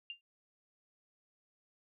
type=tone with exponential decay; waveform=sine; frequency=2794 Hz; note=F7; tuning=in tune; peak=-37 dBFS; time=0.1-0.21 s; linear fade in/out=1 ms; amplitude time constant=22 ms; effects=none